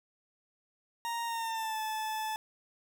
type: tone with pitch glide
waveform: 40% pulse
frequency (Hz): 932.3 to 869.9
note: A#5 to A5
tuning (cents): 0 to -20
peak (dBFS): -32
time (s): 1.05-2.36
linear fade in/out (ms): 0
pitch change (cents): -120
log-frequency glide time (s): 1.25-1.8
effects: none